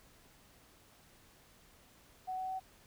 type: tone with pitch steps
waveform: sine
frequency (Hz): 746 / 750.8 / 755.5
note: F#5 / F#5 / F#5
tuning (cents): +14 / +25 / +36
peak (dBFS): -36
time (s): 2.27-2.6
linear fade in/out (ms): 20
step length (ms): 110
effects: pink hiss -63 dBFS RMS until 2.86 s